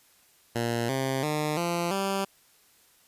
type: tone with pitch steps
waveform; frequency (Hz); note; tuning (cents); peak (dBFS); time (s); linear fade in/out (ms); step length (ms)
10% pulse; 117.5 / 133.42 / 151.5 / 172.03 / 195.34; A#2 / C3 / D#3 / F3 / G3; +14 / +34 / -46 / -26 / -6; -18; 0.55-2.25; 10; 340
effects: white hiss -61 dBFS RMS until 3.07 s + resampled to 32000 Hz